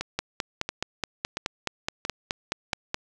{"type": "two click trains", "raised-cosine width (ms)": 0.2, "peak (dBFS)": [-12, -9], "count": [5, 14], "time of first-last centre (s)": [[0.01, 2.731], [0.19, 2.944]], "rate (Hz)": [1.47, 4.72], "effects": []}